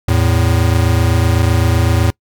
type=tone pair together; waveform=square; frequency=82.9 / 110.78 Hz; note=E2 / A2; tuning=+10 / +12 cents; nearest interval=perfect fourth; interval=502 cents; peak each=-14 dBFS; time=0.08-2.11 s; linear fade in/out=5 ms; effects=noise-tail reverb RT60 0.1 s tail -24 dB re dry